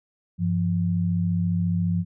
sine tone pair together, 98 / 172.54 Hz, G2 / F3, 0 / -21 cents, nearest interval minor seventh, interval 979 cents, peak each -25 / -22 dBFS, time 0.38-2.05 s, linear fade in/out 50 ms, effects none

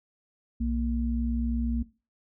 sine tone pair together, 61.74 / 233.1 Hz, B1 / A#3, 0 / 0 cents, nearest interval octave + major seventh, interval 2300 cents, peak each -28 dBFS, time 0.6-1.83 s, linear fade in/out 10 ms, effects noise-tail reverb RT60 0.3 s tail -17 dB re dry

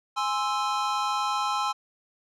square chord, Ab augmented, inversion none, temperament equal, 830.6 / 1046.5 / 1318.5 Hz, Ab5 / C6 / E6, 0 / 0 / 0 cents, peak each -30 dBFS, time 0.16-1.73 s, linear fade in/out 20 ms, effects low-pass 6000 Hz 12 dB/octave

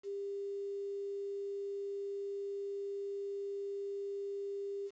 sine tone with quantisation, 399.4 Hz, G4, 32 cents sharp, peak -37 dBFS, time 0.03-4.91 s, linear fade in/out 50 ms, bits 10, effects resampled to 16000 Hz

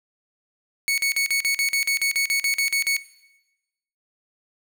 sawtooth tone bursts, 2217 Hz, C#7, in tune, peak -16 dBFS, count 15, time 0.88-2.966 s, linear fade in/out 0 ms, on 98 ms, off 44 ms, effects noise-tail reverb RT60 1.0 s tail -18 dB re dry

